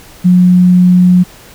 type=tone; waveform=sine; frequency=180.2 Hz; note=F#3; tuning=45 cents flat; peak=-3 dBFS; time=0.24-1.24 s; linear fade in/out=20 ms; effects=pink hiss -37 dBFS RMS until 1.54 s